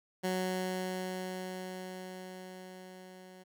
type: tone with level ramp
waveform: 15% pulse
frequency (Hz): 185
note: F#3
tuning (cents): 0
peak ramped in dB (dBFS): -24 to -45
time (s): 0.23-3.44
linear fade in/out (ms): 20
effects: none